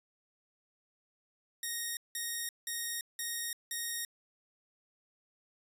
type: tone bursts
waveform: 5% pulse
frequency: 1864.7 Hz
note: A#6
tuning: in tune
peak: -24 dBFS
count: 5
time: 1.63-4.05 s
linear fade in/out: 2 ms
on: 340 ms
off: 180 ms
effects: resampled to 32000 Hz